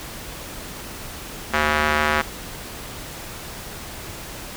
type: tone with band-pass filter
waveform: square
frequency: 75.6 Hz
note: D#2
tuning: 49 cents flat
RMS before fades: -20 dBFS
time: 1.53-2.22 s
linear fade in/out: 10 ms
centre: 1600 Hz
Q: 1.3
effects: pink hiss -35 dBFS RMS until 4.56 s